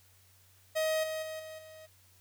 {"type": "tone with level steps", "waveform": "45% pulse", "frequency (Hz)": 631, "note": "D#5", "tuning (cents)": 24, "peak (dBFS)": [-28, -34, -38, -43, -49], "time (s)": [0.75, 1.87], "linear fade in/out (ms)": 20, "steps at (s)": [1.03, 1.22, 1.39, 1.58], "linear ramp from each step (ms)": 10, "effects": ["added 93 Hz sine -64 dBFS peak until 2.2 s", "white hiss -64 dBFS RMS until 2.2 s"]}